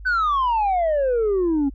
sine exponential sweep, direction down, 1540 to 268.3 Hz, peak -15 dBFS, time 0.05-1.7 s, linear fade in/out 20 ms, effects tanh soft clip ceiling -16 dBFS + added 50 Hz sine -35 dBFS peak until 1.74 s

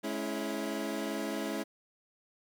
25% pulse chord, C# minor, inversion second, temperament equal with one note detuned, 212.1 / 277.2 / 329.6 Hz, G#3 / C#4 / E4, +37 / 0 / 0 cents, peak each -34 dBFS, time 0.03-1.64 s, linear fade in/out 20 ms, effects none

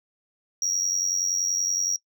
sine tone with amplitude modulation, 5680 Hz, F8, 28 cents sharp, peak -17 dBFS, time 0.62-1.96 s, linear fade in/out 2 ms, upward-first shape sine, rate 90.6 Hz, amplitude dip 90%, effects noise-tail reverb RT60 0.1 s tail -23 dB re dry + tanh soft clip ceiling -19 dBFS

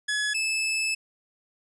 sawtooth tone pair in turn, 1695 / 2616 Hz, G#6 / E7, +35 / -14 cents, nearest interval minor sixth, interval 751 cents, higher second, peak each -21 dBFS, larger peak neither, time 0.08-0.34 / 0.34-0.95 s, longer second, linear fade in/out 10 ms, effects resampled to 24000 Hz

